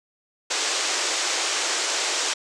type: band-pass noise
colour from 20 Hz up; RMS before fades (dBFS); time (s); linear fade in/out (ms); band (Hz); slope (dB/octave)
white; -25; 0.5-2.34; 10; 320 to 7800; 48
effects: none

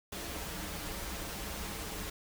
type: noise with comb filter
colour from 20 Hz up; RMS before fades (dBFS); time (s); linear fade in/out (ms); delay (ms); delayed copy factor
pink; -40; 0.12-2.1; 5; 8; -0.6
effects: none

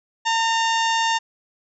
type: harmonic tone with a mistuned harmonic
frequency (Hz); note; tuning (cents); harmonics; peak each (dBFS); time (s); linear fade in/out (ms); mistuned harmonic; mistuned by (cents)
908; A#5; -46; 1 / 2 / 3 / 4 / 5 / 6 / 7 / 8; -20 / -25 / -27 / -29 / -35 / -33 / -34 / -37; 0.25-1.19; 20; 3; +44
effects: none

